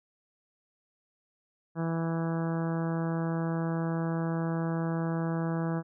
harmonic tone, 164.9 Hz, E3, 1 cent sharp, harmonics 1 / 2 / 3 / 4 / 5 / 6 / 7 / 8 / 9 / 10, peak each -29 / -35 / -39 / -41 / -43 / -45 / -46 / -47 / -48 / -49 dBFS, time 1.75-5.83 s, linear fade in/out 50 ms, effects none

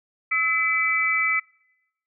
sine tone cluster, 1298 / 2012 / 2309 Hz, E6 / B6 / D7, -27 / +32 / -30 cents, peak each -27 / -23 / -23 dBFS, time 0.31-1.4 s, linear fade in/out 10 ms, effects noise-tail reverb RT60 0.9 s tail -25 dB re dry

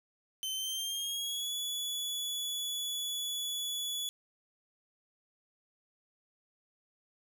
sawtooth tone with pitch glide, 3077 to 3414 Hz, G7 to G#7, -33 to +47 cents, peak -31 dBFS, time 0.43-4.09 s, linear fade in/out 0 ms, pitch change +180 cents, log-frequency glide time 0.54-1.54 s, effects none

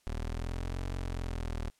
25% pulse linear two-way sweep, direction up then down, 38.89 to 45.65 to 39.09 Hz, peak -30 dBFS, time 0.07-1.7 s, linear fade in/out 0 ms, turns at 0.89 s, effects white hiss -70 dBFS RMS until 1.79 s + low-pass 10000 Hz 12 dB/octave

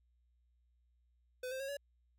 square tone with pitch steps, 505 / 524.6 / 545 / 566.2 Hz, B4 / C5 / C#5 / C#5, +39 / +4 / -29 / +37 cents, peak -40 dBFS, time 1.43-1.77 s, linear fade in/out 5 ms, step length 85 ms, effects added 60 Hz sine -70 dBFS peak until 2.18 s

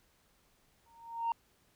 sine tone with exponential growth, 924 Hz, A#5, 16 cents flat, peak -25 dBFS, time 0.86-1.32 s, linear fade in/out 2 ms, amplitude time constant 100 ms, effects tanh soft clip ceiling -27 dBFS + pink hiss -70 dBFS RMS until 1.75 s

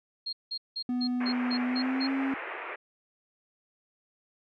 sine tone bursts, 4239 Hz, C8, 22 cents sharp, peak -31 dBFS, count 8, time 0.26-2.072 s, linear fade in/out 10 ms, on 69 ms, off 180 ms
triangle tone with pitch glide, 247.7 to 270.1 Hz, B3 to C#4, +5 to -45 cents, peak -25 dBFS, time 0.89-2.34 s, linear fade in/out 2 ms, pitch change +150 cents, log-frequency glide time 1.64-2.1 s
white band-pass noise, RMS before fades -38 dBFS, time 1.2-2.76 s, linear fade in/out 10 ms, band 350 to 2400 Hz, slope 48 dB/octave
effects none

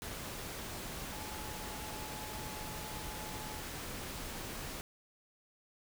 sine tone in noise, 856 Hz, A5, 48 cents flat, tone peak -49 dBFS, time 1.13-3.6 s, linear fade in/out 0 ms, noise pink, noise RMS -43 dBFS, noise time 0.02-4.81 s, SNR -9 dB, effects none

